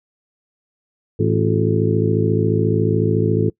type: harmonic tone with a mistuned harmonic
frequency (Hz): 54.1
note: A1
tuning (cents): -29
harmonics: 2 / 3 / 4 / 5 / 6 / 7 / 8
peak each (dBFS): -19 / -21 / -25 / -25 / -23 / -25 / -21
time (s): 1.19-3.5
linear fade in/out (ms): 10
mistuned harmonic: 6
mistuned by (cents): +100
effects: noise-tail reverb RT60 0.1 s tail -23 dB re dry